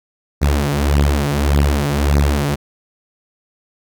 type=beating tone pair; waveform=sawtooth; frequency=70.8 / 72.5 Hz; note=C#2 / D2; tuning=+37 / -22 cents; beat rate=1.7 Hz; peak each=-12 dBFS; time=0.41-2.56 s; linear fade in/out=20 ms; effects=none